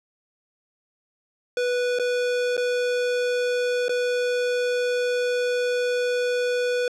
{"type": "tone with dropouts", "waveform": "square", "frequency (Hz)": 492, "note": "B4", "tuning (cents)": -7, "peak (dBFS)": -22, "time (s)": [1.57, 6.88], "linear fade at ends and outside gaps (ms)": 2, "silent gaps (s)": [[1.988, 1.996], [2.568, 2.577], [3.883, 3.893]], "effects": ["low-pass 6000 Hz 12 dB/octave"]}